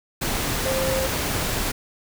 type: tone in noise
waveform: sine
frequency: 528 Hz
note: C5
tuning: 16 cents sharp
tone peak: -23 dBFS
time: 0.65-1.07 s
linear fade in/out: 10 ms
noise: pink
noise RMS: -25 dBFS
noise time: 0.21-1.72 s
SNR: -1 dB
effects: none